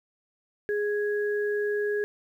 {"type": "tone pair together", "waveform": "sine", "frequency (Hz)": [415.3, 1661.2], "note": ["G#4", "G#6"], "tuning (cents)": [0, 0], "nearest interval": "2 octaves", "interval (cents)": 2400, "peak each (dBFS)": [-25, -33], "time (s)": [0.69, 2.04], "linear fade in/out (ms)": 0, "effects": ["10-bit"]}